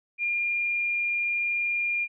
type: tone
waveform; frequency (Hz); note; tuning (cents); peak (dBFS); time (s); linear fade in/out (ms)
sine; 2407; D7; +42; -24; 0.18-2.08; 50
effects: none